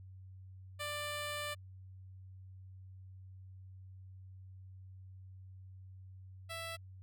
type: tone pair in turn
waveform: 10% pulse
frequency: 591 / 661.2 Hz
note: D5 / E5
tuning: +11 / +5 cents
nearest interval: major second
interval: 194 cents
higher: second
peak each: -30 / -33 dBFS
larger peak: first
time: 0.79-1.55 / 6.49-6.77 s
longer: first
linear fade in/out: 20 ms
effects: added 94 Hz sine -50 dBFS peak until 7.02 s